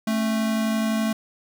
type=tone pair together; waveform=square; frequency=220 / 271.8 Hz; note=A3 / C#4; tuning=0 / -34 cents; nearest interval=major third; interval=366 cents; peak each=-22 / -32 dBFS; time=0.07-1.13 s; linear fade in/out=5 ms; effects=none